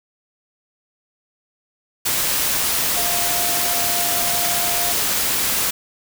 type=tone in noise; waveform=sine; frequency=698.5 Hz; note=F5; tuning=in tune; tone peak=-27 dBFS; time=2.96-4.93 s; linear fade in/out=10 ms; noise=white; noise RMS=-20 dBFS; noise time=2.05-5.71 s; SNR=-10 dB; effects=none